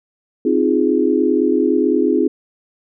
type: chord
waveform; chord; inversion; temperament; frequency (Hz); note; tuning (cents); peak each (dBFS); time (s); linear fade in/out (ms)
sine; F minor seventh; second; equal; 261.6 / 311.1 / 349.2 / 415.3; C4 / Eb4 / F4 / Ab4; 0 / 0 / 0 / 0; -18; 0.45-2.28; 5
effects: none